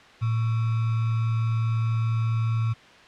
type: tone with sample-and-hold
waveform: sine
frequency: 113.1 Hz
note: A2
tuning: 48 cents sharp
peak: -21 dBFS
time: 0.21-2.74 s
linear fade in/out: 20 ms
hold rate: 1225 Hz
effects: white hiss -49 dBFS RMS until 3.07 s + low-pass 3000 Hz 12 dB/octave